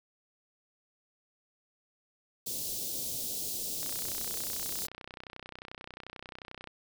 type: band-stop noise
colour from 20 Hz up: white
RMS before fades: -36 dBFS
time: 2.46-4.87 s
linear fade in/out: 10 ms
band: 580 to 3800 Hz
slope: 24 dB/octave
type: click train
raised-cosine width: 0.3 ms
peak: -27 dBFS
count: 90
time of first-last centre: 3.83-6.673 s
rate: 31.3 Hz
effects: none